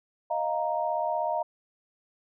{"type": "chord", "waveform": "sine", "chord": "Eb suspended second", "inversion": "none", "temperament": "equal", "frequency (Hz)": [622.3, 698.5, 932.3], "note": ["Eb5", "F5", "Bb5"], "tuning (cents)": [0, 0, 0], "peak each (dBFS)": -30, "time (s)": [0.3, 1.43], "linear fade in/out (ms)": 10, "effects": []}